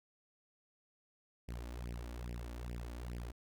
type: tone with flanger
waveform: sawtooth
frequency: 59.6 Hz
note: A#1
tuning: 39 cents sharp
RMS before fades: -44 dBFS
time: 1.48-3.32 s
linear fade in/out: 10 ms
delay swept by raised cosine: 0.37 to 3.57 ms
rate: 2.4 Hz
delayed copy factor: +0.95
effects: none